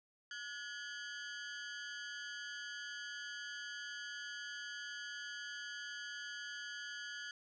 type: ring-modulated tone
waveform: sawtooth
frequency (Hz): 1569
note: G6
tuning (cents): +1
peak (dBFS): -37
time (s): 0.31-7.31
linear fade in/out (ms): 2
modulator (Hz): 126
effects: resampled to 16000 Hz + 12-bit